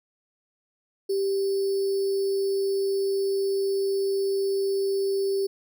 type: tone with sample-and-hold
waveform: sine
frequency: 392 Hz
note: G4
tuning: in tune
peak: -22 dBFS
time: 1.09-5.47 s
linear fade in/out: 10 ms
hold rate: 4900 Hz
effects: none